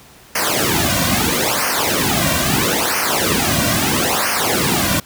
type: noise with flanger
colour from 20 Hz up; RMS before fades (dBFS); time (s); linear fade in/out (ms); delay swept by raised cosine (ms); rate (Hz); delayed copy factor
pink; -17; 0.35-5; 5; 0.26 to 2.36; 0.76; -1
effects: pink hiss -44 dBFS RMS until 5.05 s + high-pass 60 Hz 12 dB/octave